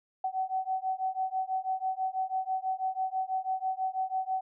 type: beating tone pair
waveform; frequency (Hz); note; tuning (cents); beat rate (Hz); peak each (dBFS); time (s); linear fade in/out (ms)
sine; 753 / 759.1; F#5 / F#5; +30 / +44; 6.1; -32 / -32; 0.24-4.41; 5
effects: none